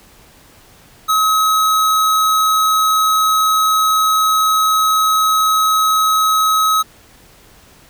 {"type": "tone", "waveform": "square", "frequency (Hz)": 1278, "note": "D#6", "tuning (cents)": 46, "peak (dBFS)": -12, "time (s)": [1.08, 6.83], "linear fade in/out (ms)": 20, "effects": ["pink hiss -46 dBFS RMS until 7.89 s"]}